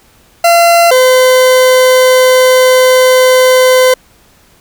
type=tone pair in turn; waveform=40% pulse; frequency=683 / 511.7 Hz; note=F5 / C5; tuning=-39 / -39 cents; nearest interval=perfect fourth; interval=500 cents; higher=first; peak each=-3 dBFS; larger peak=neither; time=0.44-0.91 / 0.91-3.94 s; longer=second; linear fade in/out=5 ms; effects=pink hiss -46 dBFS RMS until 4.6 s